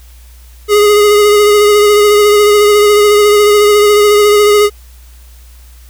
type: tone with vibrato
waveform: square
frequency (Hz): 415.3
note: G#4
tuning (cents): 0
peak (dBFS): -5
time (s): 0.68-4.7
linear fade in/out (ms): 50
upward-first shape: sine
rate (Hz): 14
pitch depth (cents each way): 23
effects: added 60 Hz sine -34 dBFS peak until 5.89 s + white hiss -45 dBFS RMS until 5.89 s